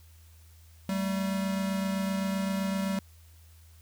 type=tone pair together; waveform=square; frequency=192.83 / 220.6 Hz; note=G3 / A3; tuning=-28 / +5 cents; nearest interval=major second; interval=233 cents; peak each=-29 / -37 dBFS; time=0.89-2.99 s; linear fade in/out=2 ms; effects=added 81 Hz sine -52 dBFS peak until 3.81 s + white hiss -62 dBFS RMS until 3.81 s